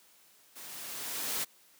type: noise with level ramp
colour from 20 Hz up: white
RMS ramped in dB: -47 to -32 dBFS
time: 0.55-1.45 s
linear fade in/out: 20 ms
effects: white hiss -62 dBFS RMS until 1.79 s + high-pass 150 Hz 12 dB/octave